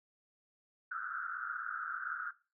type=band-pass noise; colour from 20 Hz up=white; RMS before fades=-40 dBFS; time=0.91-2.31 s; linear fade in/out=5 ms; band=1300 to 1500 Hz; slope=96 dB/octave; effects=noise-tail reverb RT60 0.3 s tail -17 dB re dry

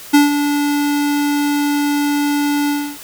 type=tone with ADSR envelope; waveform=square; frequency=290 Hz; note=D4; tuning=22 cents flat; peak=-6 dBFS; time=0.13-2.98 s; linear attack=15 ms; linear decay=150 ms; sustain=-9 dB; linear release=290 ms; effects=white hiss -35 dBFS RMS until 3.03 s

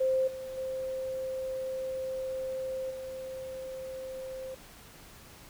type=tone with level steps; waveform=sine; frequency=523.3 Hz; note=C5; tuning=in tune; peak=-24 / -37 / -32 / -37 dBFS; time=0-4.55 s; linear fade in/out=10 ms; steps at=0.27 / 0.57 / 2.9 s; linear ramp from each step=10 ms; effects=pink hiss -52 dBFS RMS until 5.49 s

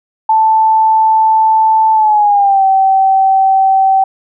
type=tone with pitch glide; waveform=sine; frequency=880 to 770.5 Hz; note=A5 to G5; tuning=0 to -30 cents; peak=-6 dBFS; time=0.29-4.04 s; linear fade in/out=5 ms; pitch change=-230 cents; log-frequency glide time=1.93-2.64 s; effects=none

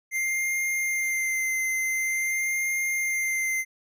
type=tone with vibrato; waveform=square; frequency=2093 Hz; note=C7; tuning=in tune; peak=-25 dBFS; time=0.11-3.65 s; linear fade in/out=50 ms; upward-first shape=sine; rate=0.47 Hz; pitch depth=18 cents each way; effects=none

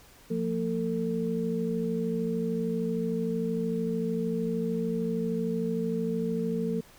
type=tone cluster; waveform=sine; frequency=175.4 / 228.6 / 450.1 Hz; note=F3 / A#3 / A4; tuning=+8 / -34 / +39 cents; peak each=-31 dBFS; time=0.3-6.81 s; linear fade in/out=10 ms; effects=pink hiss -55 dBFS RMS until 6.98 s

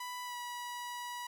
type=tone with pitch glide; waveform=sawtooth; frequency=990 to 972.4 Hz; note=B5 to B5; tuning=+4 to -27 cents; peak=-36 dBFS; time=0-1.27 s; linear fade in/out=5 ms; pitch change=-31 cents; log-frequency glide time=0.24-0.36 s; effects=none

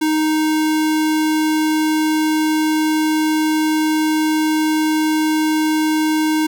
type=tone; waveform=square; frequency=311.1 Hz; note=D#4; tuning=in tune; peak=-15 dBFS; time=0.01-6.47 s; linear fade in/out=10 ms; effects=none

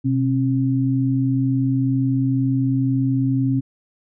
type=tone pair together; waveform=sine; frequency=126.95 / 269 Hz; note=B2 / C4; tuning=+48 / +48 cents; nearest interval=octave + minor second; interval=1300 cents; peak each=-19 / -19 dBFS; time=0.04-3.61 s; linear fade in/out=20 ms; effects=none

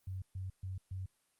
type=tone bursts; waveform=sine; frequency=94 Hz; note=F#2; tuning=28 cents sharp; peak=-38 dBFS; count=4; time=0.07-1.06 s; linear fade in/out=5 ms; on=150 ms; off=130 ms; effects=white hiss -75 dBFS RMS until 1.39 s + Opus 32 kbps

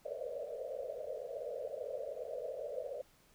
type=band-pass noise; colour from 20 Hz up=pink; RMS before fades=-42 dBFS; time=0.05-3.02 s; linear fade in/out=10 ms; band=460 to 640 Hz; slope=96 dB/octave; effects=pink hiss -67 dBFS RMS until 3.34 s

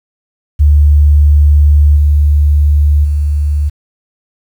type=tone with level steps; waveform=sine; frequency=73.5 Hz; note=D2; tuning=2 cents sharp; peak=-3 / -5 / -9 dBFS; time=0.59-3.7 s; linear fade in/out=20 ms; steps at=1.96 / 3.04 s; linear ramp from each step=10 ms; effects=7-bit

